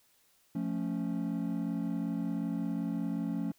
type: chord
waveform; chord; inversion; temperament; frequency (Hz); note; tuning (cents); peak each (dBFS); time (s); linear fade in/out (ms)
triangle; F augmented; none; equal; 174.61 / 220 / 277.2; F3 / A3 / C#4; 0 / 0 / 0; -33; 0.55-3.52; 5
effects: tanh soft clip ceiling -22 dBFS + white hiss -68 dBFS RMS until 3.58 s